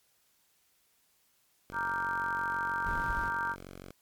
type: tone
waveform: 5% pulse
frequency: 46.25 Hz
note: F#1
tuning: in tune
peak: -34 dBFS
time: 1.7-3.91 s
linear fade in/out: 0 ms
type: chord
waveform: sine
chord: G minor seventh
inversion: first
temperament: equal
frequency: 932.3 / 1174.7 / 1396.9 / 1568 Hz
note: Bb5 / D6 / F6 / G6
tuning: 0 / 0 / 0 / 0 cents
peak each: -34 / -38 / -37 / -34 dBFS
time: 1.72-3.56 s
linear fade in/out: 50 ms
type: noise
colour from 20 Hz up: brown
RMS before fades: -38 dBFS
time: 2.86-3.29 s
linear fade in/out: 2 ms
effects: white hiss -70 dBFS RMS until 4.01 s + MP3 96 kbps